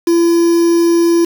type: tone with quantisation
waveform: triangle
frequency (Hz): 339.2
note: E4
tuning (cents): +50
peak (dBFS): -6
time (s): 0.07-1.25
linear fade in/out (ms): 5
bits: 4
effects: none